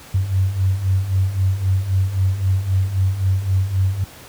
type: beating tone pair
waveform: sine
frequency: 92.5 / 96.3 Hz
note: F#2 / G2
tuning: 0 / -30 cents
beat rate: 3.8 Hz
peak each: -21 / -16 dBFS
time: 0.14-4.04 s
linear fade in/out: 5 ms
effects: pink hiss -41 dBFS RMS until 4.28 s + high-pass 60 Hz 12 dB/octave